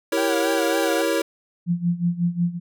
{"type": "chord", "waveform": "square", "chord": "E diminished seventh", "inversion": "none", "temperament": "equal", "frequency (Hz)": [329.6, 392, 466.2, 554.4], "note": ["E4", "G4", "Bb4", "Db5"], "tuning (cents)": [0, 0, 0, 0], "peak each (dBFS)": [-25, -29, -26, -25], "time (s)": [0.12, 1.22], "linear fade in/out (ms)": 5}
{"type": "tone with vibrato", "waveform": "30% pulse", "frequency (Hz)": 750, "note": "F#5", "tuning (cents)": 23, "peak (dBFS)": -25, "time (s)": [0.17, 1.02], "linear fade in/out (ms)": 5, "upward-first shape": "sine", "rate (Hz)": 3.6, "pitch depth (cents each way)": 99}
{"type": "tone with tremolo", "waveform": "sine", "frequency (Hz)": 173.4, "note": "F3", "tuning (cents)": -12, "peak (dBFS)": -16, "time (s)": [1.66, 2.6], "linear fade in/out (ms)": 50, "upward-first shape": "sine", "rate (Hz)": 5.5, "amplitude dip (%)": 85}
{"effects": []}